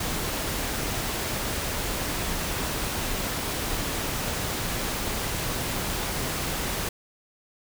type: noise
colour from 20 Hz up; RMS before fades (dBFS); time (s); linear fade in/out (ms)
pink; -29; 0-6.89; 5
effects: none